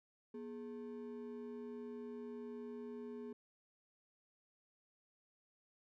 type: ring-modulated tone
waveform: triangle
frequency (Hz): 329.6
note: E4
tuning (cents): 0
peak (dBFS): -40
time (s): 0.34-3.33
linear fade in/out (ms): 5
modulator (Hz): 89.2
effects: none